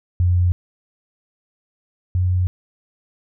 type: tone pair in turn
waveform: sine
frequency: 89 / 90.87 Hz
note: F2 / F#2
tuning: +33 / -31 cents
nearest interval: unison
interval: 36 cents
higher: second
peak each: -13 / -15 dBFS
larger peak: first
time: 0.2-0.52 / 2.15-2.47 s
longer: neither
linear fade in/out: 0 ms
effects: none